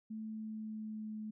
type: tone with pitch glide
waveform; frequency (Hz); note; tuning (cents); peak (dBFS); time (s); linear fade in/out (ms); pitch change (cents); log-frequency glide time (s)
sine; 218.7 to 215.2; A3 to A3; -10 to -38; -40; 0.1-1.31; 10; -28; 0.2-1.19
effects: none